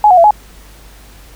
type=tone with pitch steps; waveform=sine; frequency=842 / 730 / 676 / 842 Hz; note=G#5 / F#5 / E5 / G#5; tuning=+24 / -24 / +43 / +24 cents; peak=-3 dBFS; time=0.04-0.308 s; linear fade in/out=2 ms; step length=67 ms; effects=added 50 Hz sine -38 dBFS peak until 1.35 s + pink hiss -42 dBFS RMS until 1.35 s